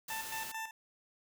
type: noise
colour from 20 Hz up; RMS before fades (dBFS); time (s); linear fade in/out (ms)
white; -44; 0.08-0.52; 5
type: tone with tremolo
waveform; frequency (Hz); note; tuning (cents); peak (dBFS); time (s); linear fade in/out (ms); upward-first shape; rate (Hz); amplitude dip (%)
20% pulse; 888; A5; +16; -33; 0.1-0.71; 2; square; 4.5; 65
effects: none